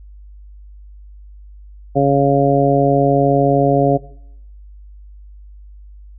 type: harmonic tone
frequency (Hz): 139.5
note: C#3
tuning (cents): +11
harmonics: 1 / 2 / 3 / 4 / 5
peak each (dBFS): -17 / -17 / -17 / -17 / -17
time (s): 1.95-3.98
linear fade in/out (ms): 20
effects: noise-tail reverb RT60 0.7 s tail -18 dB re dry + added 50 Hz sine -36 dBFS peak until 6.18 s